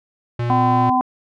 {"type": "tone", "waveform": "square", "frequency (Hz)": 119.5, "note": "A#2", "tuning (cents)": 43, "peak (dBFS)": -20, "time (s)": [0.39, 0.9], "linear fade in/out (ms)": 5}
{"type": "harmonic tone", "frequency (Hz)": 254.4, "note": "C4", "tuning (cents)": -48, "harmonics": [1, 3, 4], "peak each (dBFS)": [-20, -17, -19], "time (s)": [0.5, 1.01], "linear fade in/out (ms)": 0}
{"effects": ["low-pass 3000 Hz 12 dB/octave"]}